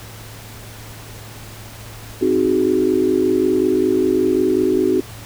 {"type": "chord", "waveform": "sine", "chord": "Ab dominant seventh", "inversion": "first", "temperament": "equal", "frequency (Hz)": [261.6, 311.1, 370, 415.3], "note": ["C4", "Eb4", "Gb4", "Ab4"], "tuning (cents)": [0, 0, 0, 0], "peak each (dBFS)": [-21, -20, -16, -22], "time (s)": [2.21, 5.01], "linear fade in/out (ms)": 10, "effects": ["added 109 Hz sine -37 dBFS peak until 5.25 s", "pink hiss -38 dBFS RMS until 5.25 s"]}